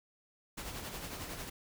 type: noise with tremolo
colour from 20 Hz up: pink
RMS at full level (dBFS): -41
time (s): 0.57-1.5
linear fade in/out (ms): 10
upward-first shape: sine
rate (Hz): 11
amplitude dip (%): 45
effects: none